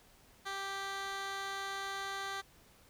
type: tone with band-pass filter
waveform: 15% pulse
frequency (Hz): 392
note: G4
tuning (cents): 0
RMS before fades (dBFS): -40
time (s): 0.45-2.42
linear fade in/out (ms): 20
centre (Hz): 2600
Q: 0.64
effects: pink hiss -63 dBFS RMS until 2.89 s